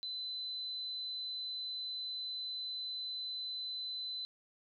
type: tone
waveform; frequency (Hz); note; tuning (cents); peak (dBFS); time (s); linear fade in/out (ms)
sine; 4025; B7; +32; -38; 0.03-4.25; 0
effects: none